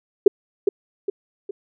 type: tone with echo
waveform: sine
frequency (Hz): 397.9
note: G4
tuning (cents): +26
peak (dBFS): -5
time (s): 0.26-0.28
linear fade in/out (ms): 5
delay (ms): 410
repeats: 3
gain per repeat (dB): -7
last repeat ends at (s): 1.51
effects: none